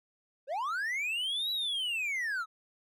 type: linear two-way sweep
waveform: triangle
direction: up then down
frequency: 493.4 to 3951 to 1250 Hz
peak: -29 dBFS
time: 0.47-2.46 s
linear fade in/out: 50 ms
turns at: 1.51 s
effects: none